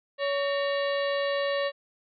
harmonic tone with a mistuned harmonic, 562 Hz, C#5, 24 cents sharp, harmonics 1 / 2 / 3 / 4 / 5 / 6 / 7 / 8, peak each -26 / -35 / -34 / -44 / -39 / -44 / -40 / -46 dBFS, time 0.18-1.72 s, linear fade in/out 50 ms, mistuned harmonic 3, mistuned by +140 cents, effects none

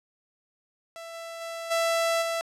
sawtooth tone with level steps, 665 Hz, E5, 15 cents sharp, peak -35 / -33 / -30 / -19 / -23 dBFS, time 0.96-2.41 s, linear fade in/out 0 ms, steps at 1.13 / 1.4 / 1.7 / 2.21 s, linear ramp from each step 20 ms, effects low-pass 11000 Hz 12 dB/octave

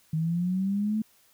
sine linear sweep, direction up, 155.56 to 220 Hz, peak -24 dBFS, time 0.13-1.02 s, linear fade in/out 5 ms, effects white hiss -62 dBFS RMS until 1.33 s

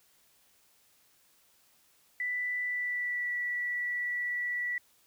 sine tone with pitch glide, 1980 to 1952.7 Hz, B6 to B6, +4 to -20 cents, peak -30 dBFS, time 2.2-4.78 s, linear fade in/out 2 ms, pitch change -24 cents, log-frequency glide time 2.64-3.32 s, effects white hiss -66 dBFS RMS until 5.06 s

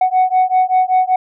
sine beating tone pair, 740 / 745.2 Hz, F#5 / F#5, 0 / +12 cents, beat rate 5.2 Hz, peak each -12 dBFS, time 0.01-1.16 s, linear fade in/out 5 ms, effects tanh soft clip ceiling -7 dBFS

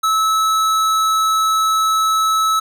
sine tone with hard clipping, 1300 Hz, E6, 24 cents flat, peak -15 dBFS, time 0.03-2.6 s, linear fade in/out 10 ms, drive 16 dB, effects none

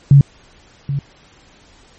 sine tone with echo, 140.2 Hz, C#3, 20 cents sharp, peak -3 dBFS, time 0.11-0.21 s, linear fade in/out 2 ms, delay 780 ms, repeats 1, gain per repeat -13 dB, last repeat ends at 0.99 s, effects pink hiss -48 dBFS RMS until 1.98 s + MP3 32 kbps

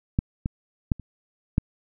clicks, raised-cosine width 5 ms, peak -8 / -13 / -8 / -27 / -7 dBFS, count 5, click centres 0.189 / 0.459 / 0.918 / 0.997 / 1.581 s, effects none

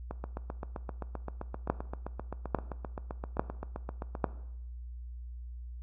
two click trains, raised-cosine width 1 ms, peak -23 / -12 dBFS, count 32 / 4, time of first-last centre 0.11-4.152 / 1.7-4.242 s, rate 7.67 / 1.18 Hz, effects noise-tail reverb RT60 0.8 s tail -17 dB re dry + added 60 Hz sine -40 dBFS peak until 5.82 s

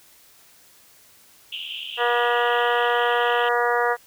pink band-pass noise, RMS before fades -33 dBFS, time 1.52-3.49 s, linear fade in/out 5 ms, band 2700 to 3300 Hz, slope 96 dB/octave
harmonic tone, 240 Hz, B3, 49 cents flat, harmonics 2 / 3 / 4 / 5 / 6 / 7 / 8, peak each -23 / -25 / -26 / -27 / -28 / -28 / -29 dBFS, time 1.97-3.97 s, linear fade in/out 50 ms
effects white hiss -53 dBFS RMS until 4.06 s

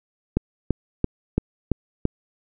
click train, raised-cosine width 3 ms, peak -6 dBFS, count 6, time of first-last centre 0.37-2.054 s, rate 2.97 Hz, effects none

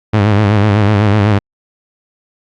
sawtooth tone with vibrato, 103.83 Hz, G#2, in tune, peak -4 dBFS, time 0.13-1.39 s, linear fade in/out 10 ms, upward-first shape sine, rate 8 Hz, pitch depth 80 cents each way, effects low-pass 3000 Hz 12 dB/octave + Opus 48 kbps

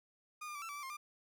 30% pulse tone with pitch steps, 1222 / 1203 / 1158 / 1335 / 1155 / 1167 / 1062 / 1195 Hz, D#6 / D6 / D6 / E6 / D6 / D6 / C6 / D6, -32 / +41 / -25 / +22 / -29 / -11 / +25 / +30 cents, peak -40 dBFS, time 0.41-0.97 s, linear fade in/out 10 ms, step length 70 ms, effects none

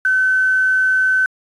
sine tone with quantisation, 1523 Hz, F#6, 50 cents sharp, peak -12 dBFS, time 0.05-1.26 s, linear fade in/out 2 ms, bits 6, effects resampled to 22050 Hz

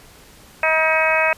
harmonic tone, 317.9 Hz, D#4, 37 cents sharp, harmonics 2 / 3 / 4 / 5 / 6 / 7 / 8, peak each -20 / -23 / -25 / -23 / -25 / -23 / -20 dBFS, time 0.63-1.33 s, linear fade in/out 2 ms, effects pink hiss -46 dBFS RMS until 1.37 s + resampled to 32000 Hz

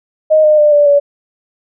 sine tone with pitch steps, 622.3 / 609.5 / 597 / 584.7 / 572.6 Hz, D#5 / D#5 / D5 / D5 / D5, 0 / -36 / +28 / -8 / -44 cents, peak -5 dBFS, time 0.3-1 s, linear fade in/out 20 ms, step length 140 ms, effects none

